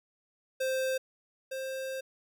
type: tone pair in turn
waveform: square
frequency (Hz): 523.3 / 528.5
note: C5 / C5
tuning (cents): 0 / +17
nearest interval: unison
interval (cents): 17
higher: second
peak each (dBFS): -29 / -35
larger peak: first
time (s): 0.6-0.98 / 1.51-2.01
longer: second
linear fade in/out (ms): 10
effects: none